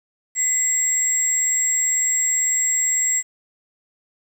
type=tone pair together; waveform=sine; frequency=2016 / 7611 Hz; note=B6 / A#8; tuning=+35 / +35 cents; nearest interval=octave + major seventh; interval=2300 cents; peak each=-25 / -16 dBFS; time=0.35-3.23 s; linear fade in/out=50 ms; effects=tanh soft clip ceiling -14 dBFS + 8-bit